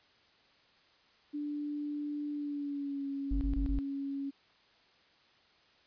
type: tone with pitch glide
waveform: sine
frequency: 293.7 to 277.2 Hz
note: D4 to C#4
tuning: 0 to 0 cents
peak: -34 dBFS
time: 1.33-4.31 s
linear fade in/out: 20 ms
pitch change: -100 cents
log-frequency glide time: 2.32-3.07 s
type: tone bursts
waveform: triangle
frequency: 49 Hz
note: G1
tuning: in tune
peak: -27 dBFS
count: 4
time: 3.31-3.788 s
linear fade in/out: 0 ms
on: 100 ms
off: 26 ms
effects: white hiss -65 dBFS RMS until 5.86 s + resampled to 11025 Hz